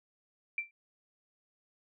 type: tone with exponential decay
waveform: sine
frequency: 2349 Hz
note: D7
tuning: in tune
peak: -27 dBFS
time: 0.58-0.71 s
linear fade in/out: 2 ms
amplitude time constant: 27 ms
effects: none